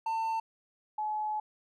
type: tone pair in turn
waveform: triangle / sine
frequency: 897 / 853.1 Hz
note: A5 / G#5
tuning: +33 / +46 cents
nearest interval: minor second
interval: 87 cents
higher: first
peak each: -27 / -30 dBFS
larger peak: first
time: 0.06-0.4 / 0.98-1.4 s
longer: second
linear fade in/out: 5 ms
effects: none